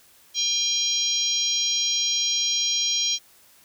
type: harmonic tone with a mistuned harmonic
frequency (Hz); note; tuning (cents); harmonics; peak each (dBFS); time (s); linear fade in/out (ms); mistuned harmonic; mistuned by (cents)
805; G5; +46; 3 / 4 / 5 / 6 / 7 / 8; -35 / -25 / -28 / -36 / -25 / -34; 0.34-3.19; 50; 8; +45
effects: white hiss -55 dBFS RMS until 3.64 s